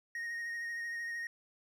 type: tone with vibrato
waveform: triangle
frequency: 1864.7 Hz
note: A#6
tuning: in tune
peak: -35 dBFS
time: 0.15-1.27 s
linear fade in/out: 2 ms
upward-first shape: sine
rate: 13 Hz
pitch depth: 17 cents each way
effects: none